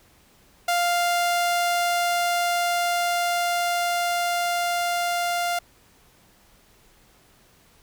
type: tone with level ramp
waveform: sawtooth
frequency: 698.5 Hz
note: F5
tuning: in tune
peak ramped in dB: -16 to -19 dBFS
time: 0.68-5.59 s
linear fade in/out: 5 ms
effects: pink hiss -57 dBFS RMS until 7.82 s